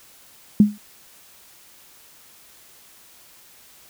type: tone with exponential decay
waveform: sine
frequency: 208.1 Hz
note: G#3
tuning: 4 cents sharp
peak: -5 dBFS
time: 0.6-0.78 s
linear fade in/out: 2 ms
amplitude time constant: 38 ms
effects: white hiss -50 dBFS RMS until 3.89 s